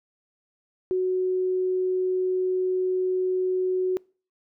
sine tone, 370 Hz, F#4, in tune, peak -21 dBFS, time 0.91-3.97 s, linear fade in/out 0 ms, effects noise-tail reverb RT60 0.4 s tail -26 dB re dry

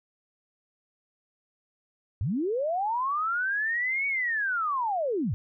sine linear two-way sweep, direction up then down, 79.3 to 2253 to 79.3 Hz, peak -25 dBFS, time 2.21-5.34 s, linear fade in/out 0 ms, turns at 4.07 s, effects none

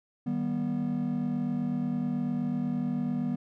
triangle chord, Eb augmented, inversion none, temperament just, 155.56 / 194.45 / 243.1 Hz, Eb3 / G3 / B3, 0 / -14 / -27 cents, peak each -32 / -31 / -27 dBFS, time 0.26-3.36 s, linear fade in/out 10 ms, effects tanh soft clip ceiling -18 dBFS

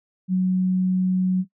sine tone, 185 Hz, F#3, in tune, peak -17 dBFS, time 0.28-1.45 s, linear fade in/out 50 ms, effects noise-tail reverb RT60 0.1 s tail -17 dB re dry

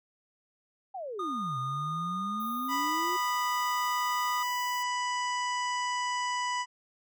sine exponential two-way sweep, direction down then up, 806 to 125.5 to 366.9 Hz, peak -35 dBFS, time 0.94-3.17 s, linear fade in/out 10 ms, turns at 1.58 s
triangle tone, 1226 Hz, D#6, 26 cents flat, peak -30 dBFS, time 1.19-4.43 s, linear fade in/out 5 ms
pink high-pass noise, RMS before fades -47 dBFS, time 2.4-4.83 s, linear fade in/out 2 ms, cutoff 11000 Hz, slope 96 dB/octave
harmonic tone, 987.8 Hz, B5, in tune, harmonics 1 / 2 / 3 / 5 / 6 / 7 / 8, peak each -30 / -36 / -40 / -44 / -46 / -47 / -48 dBFS, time 2.68-6.66 s, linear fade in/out 50 ms
effects none

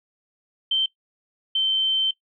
sine tone pair in turn, 3116 / 3101 Hz, G7 / G7, -11 / -19 cents, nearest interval unison, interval 8 cents, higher first, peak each -18 dBFS, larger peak neither, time 0.71-0.86 / 1.55-2.11 s, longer second, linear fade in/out 5 ms, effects noise-tail reverb RT60 0.1 s tail -18 dB re dry

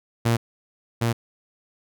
sawtooth tone with echo, 116.54 Hz, A#2, in tune, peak -14 dBFS, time 0.25-0.37 s, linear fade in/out 10 ms, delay 760 ms, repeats 1, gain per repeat -2 dB, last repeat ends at 1.13 s, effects none

